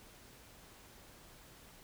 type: silence
effects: pink hiss -58 dBFS RMS until 1.83 s